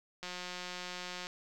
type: click train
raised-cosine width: 0.2 ms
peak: -24 dBFS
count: 188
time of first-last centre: 0.23-1.269 s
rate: 180 Hz
effects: none